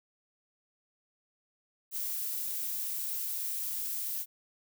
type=noise; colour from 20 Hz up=violet; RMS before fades=-35 dBFS; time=1.91-4.26 s; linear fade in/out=50 ms; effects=none

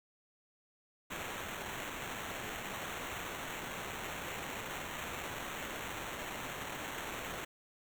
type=noise with sample-and-hold; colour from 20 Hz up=white; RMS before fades=-42 dBFS; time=1.1-7.45 s; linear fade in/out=10 ms; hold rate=4900 Hz; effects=none

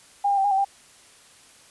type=tone with pitch steps; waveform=sine; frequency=807 / 801 / 777 / 814 / 770 / 794 Hz; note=G#5 / G5 / G5 / G#5 / G5 / G5; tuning=-50 / +37 / -16 / -35 / -31 / +22 cents; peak=-18 dBFS; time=0.24-0.648 s; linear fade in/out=10 ms; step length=68 ms; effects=white hiss -52 dBFS RMS until 1.7 s + resampled to 24000 Hz

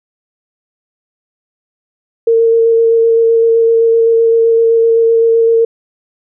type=tone with vibrato; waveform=sine; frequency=457.1 Hz; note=A#4; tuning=34 cents flat; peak=-6 dBFS; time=2.27-5.65 s; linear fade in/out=5 ms; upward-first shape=square; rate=7.8 Hz; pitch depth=9 cents each way; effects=none

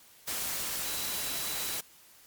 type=tone in noise; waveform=sine; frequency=3951 Hz; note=B7; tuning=in tune; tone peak=-42 dBFS; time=0.84-1.78 s; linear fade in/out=10 ms; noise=white; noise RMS=-34 dBFS; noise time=0.27-1.81 s; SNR=-11 dB; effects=white hiss -57 dBFS RMS until 2.26 s + MP3 96 kbps

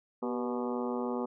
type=harmonic tone with a mistuned harmonic; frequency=122 Hz; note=B2; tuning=21 cents flat; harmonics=2 / 3 / 4 / 5 / 6 / 7 / 8 / 9 / 10; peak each=-34 / -37 / -37 / -45 / -45 / -42 / -46 / -45 / -47 dBFS; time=0.22-1.26 s; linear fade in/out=10 ms; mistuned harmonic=3; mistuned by=+69 cents; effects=none

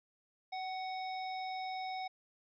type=harmonic tone with a mistuned harmonic; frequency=752 Hz; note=F#5; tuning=28 cents sharp; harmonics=1 / 3 / 5 / 7; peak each=-38 / -47 / -51 / -52 dBFS; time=0.52-2.08 s; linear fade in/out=10 ms; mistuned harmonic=3; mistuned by=-25 cents; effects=none

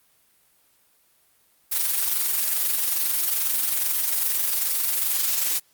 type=noise with amplitude modulation; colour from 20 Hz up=blue; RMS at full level=-21 dBFS; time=1.71-5.6 s; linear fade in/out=20 ms; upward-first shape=sine; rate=22.4 Hz; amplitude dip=45%; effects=white hiss -62 dBFS RMS until 5.73 s + Opus 32 kbps

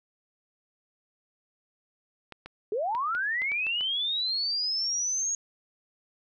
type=clicks; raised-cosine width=0.3 ms; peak=-25 dBFS; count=8; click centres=2.323 / 2.46 / 2.95 / 3.15 / 3.419 / 3.518 / 3.667 / 3.809 s
type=linear sweep; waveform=sine; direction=up; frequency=390.1 to 6645 Hz; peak=-26 dBFS; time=2.72-5.35 s; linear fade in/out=2 ms
effects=none

